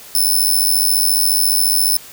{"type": "tone with amplitude modulation", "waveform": "5% pulse", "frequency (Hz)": 5274, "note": "E8", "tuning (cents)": 0, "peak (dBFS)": -3, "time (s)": [0.15, 1.97], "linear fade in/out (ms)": 2, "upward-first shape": "sine", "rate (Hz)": 94.4, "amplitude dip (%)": 85, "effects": ["white hiss -38 dBFS RMS until 2.12 s"]}